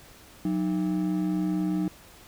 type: ring-modulated tone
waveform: triangle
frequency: 246.1 Hz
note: B3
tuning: 6 cents flat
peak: -19 dBFS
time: 0.45-1.88 s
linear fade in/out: 2 ms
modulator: 63.2 Hz
effects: pink hiss -51 dBFS RMS until 2.27 s

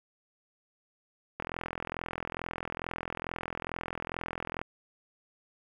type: click train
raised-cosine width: 0.5 ms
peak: -19 dBFS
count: 137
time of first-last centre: 1.4-4.615 s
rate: 42.3 Hz
effects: 9-bit

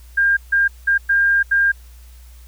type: tone bursts at uneven times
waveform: sine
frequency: 1604 Hz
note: G6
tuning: 39 cents sharp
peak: -12 dBFS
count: 5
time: 0.17-0.37 / 0.52-0.68 / 0.87-0.98 / 1.09-1.43 / 1.51-1.72 s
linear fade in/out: 10 ms
effects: added 60 Hz sine -39 dBFS peak until 2.47 s + white hiss -52 dBFS RMS until 2.47 s

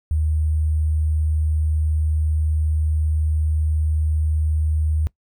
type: tone with sample-and-hold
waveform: sine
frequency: 77.3 Hz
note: D#2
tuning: 11 cents flat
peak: -17 dBFS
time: 0.11-5.07 s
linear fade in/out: 0 ms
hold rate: 8820 Hz
effects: noise-tail reverb RT60 0.1 s tail -21 dB re dry

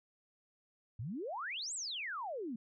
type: exponential two-way sweep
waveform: sine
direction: up then down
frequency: 98.3 to 8372 to 213 Hz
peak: -38 dBFS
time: 0.99-2.56 s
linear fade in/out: 5 ms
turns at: 1.74 s
effects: none

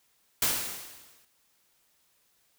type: noise with exponential decay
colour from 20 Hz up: white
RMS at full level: -24 dBFS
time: 0.42-1.25 s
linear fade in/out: 2 ms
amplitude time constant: 180 ms
effects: white hiss -69 dBFS RMS until 2.58 s

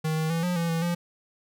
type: tone with pitch steps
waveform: square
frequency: 157.3 / 158.2 / 165.8 / 178.3 / 168.3 / 164.9 / 173.1 Hz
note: D#3 / D#3 / E3 / F3 / E3 / E3 / F3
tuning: +19 / +29 / +10 / +36 / +36 / +1 / -15 cents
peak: -25 dBFS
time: 0.04-0.95 s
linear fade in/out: 10 ms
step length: 130 ms
effects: none

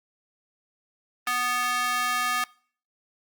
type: tone with high-pass filter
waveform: square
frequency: 246.9 Hz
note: B3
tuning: in tune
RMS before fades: -26 dBFS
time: 1.27-2.44 s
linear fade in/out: 2 ms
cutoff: 1300 Hz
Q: 1.9
effects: noise-tail reverb RT60 0.5 s tail -24 dB re dry + Opus 32 kbps

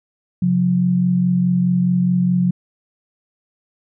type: tone pair together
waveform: sine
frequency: 135.23 / 180 Hz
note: C#3 / F#3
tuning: -43 / -47 cents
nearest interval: perfect fourth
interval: 496 cents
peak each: -21 / -14 dBFS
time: 0.42-2.51 s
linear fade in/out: 5 ms
effects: none

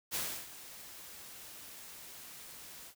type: noise with ADSR envelope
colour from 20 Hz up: white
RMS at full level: -35 dBFS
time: 0.11-2.95 s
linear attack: 35 ms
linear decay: 310 ms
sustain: -15 dB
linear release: 81 ms
effects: none

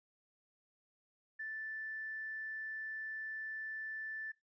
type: tone with tanh clipping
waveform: triangle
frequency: 1760 Hz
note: A6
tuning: in tune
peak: -40 dBFS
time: 1.39-4.32 s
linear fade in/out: 10 ms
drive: 3 dB
effects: noise-tail reverb RT60 0.2 s tail -21 dB re dry + resampled to 16000 Hz

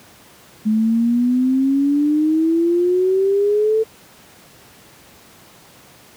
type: exponential sweep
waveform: sine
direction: up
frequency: 213.4 to 446.1 Hz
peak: -13 dBFS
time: 0.65-3.84 s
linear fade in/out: 20 ms
effects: pink hiss -46 dBFS RMS until 6.16 s + high-pass 100 Hz 12 dB/octave

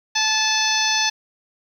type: harmonic tone with a mistuned harmonic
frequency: 870 Hz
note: A5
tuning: 20 cents flat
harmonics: 1 / 2 / 3 / 4 / 5 / 6 / 7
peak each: -25 / -25 / -25 / -25 / -25 / -25 / -25 dBFS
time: 0.15-1.1 s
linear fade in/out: 10 ms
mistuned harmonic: 4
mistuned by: +15 cents
effects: 8-bit

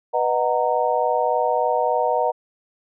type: chord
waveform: sine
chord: B major seventh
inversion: none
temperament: just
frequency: 493.9 / 617.4 / 740.8 / 926 Hz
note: B4 / D#5 / F#5 / A#5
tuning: 0 / -14 / +2 / -12 cents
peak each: -23 dBFS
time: 0.13-2.32 s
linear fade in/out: 20 ms
effects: none

